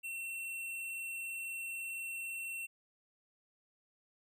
sine tone with hard clipping, 2711 Hz, E7, 48 cents sharp, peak -40 dBFS, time 0.03-2.67 s, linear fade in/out 20 ms, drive 17 dB, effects none

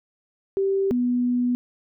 sine tone pair in turn, 390 / 245.7 Hz, G4 / B3, -9 / -9 cents, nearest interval minor sixth, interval 800 cents, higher first, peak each -19 dBFS, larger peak neither, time 0.57-0.91 / 0.91-1.55 s, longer second, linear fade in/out 0 ms, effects none

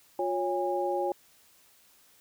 sine tone cluster, 356.6 / 555 / 817 Hz, F4 / C#5 / G#5, +36 / +2 / -29 cents, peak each -31 dBFS, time 0.19-1.12 s, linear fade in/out 2 ms, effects white hiss -61 dBFS RMS until 2.2 s

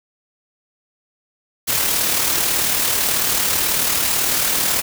white noise with amplitude modulation, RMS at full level -17 dBFS, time 1.67-4.82 s, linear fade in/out 20 ms, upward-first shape sine, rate 38.2 Hz, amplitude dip 35%, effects none

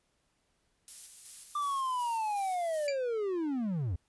violet noise with tremolo, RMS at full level -42 dBFS, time 0.88-2.87 s, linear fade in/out 0 ms, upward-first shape square, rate 2.7 Hz, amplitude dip 35%
triangle linear sweep, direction down, 1188 to 74.5 Hz, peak -28 dBFS, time 1.55-3.96 s, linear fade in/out 5 ms
25% pulse tone with exponential decay, 2349 Hz, D7, in tune, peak -27 dBFS, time 2.88-3.01 s, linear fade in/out 1 ms, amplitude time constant 27 ms
effects pink hiss -75 dBFS RMS until 4.08 s + resampled to 24000 Hz

